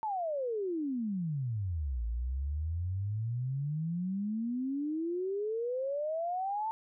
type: exponential two-way sweep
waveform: sine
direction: down then up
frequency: 900 to 55.2 to 900 Hz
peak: -31 dBFS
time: 0.03-6.71 s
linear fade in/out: 0 ms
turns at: 2.05 s
effects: none